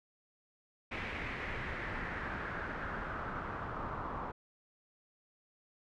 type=noise with low-pass filter sweep; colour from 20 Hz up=pink; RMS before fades=-40 dBFS; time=0.91-4.32 s; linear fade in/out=10 ms; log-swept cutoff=2300 to 1100 Hz; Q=3; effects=none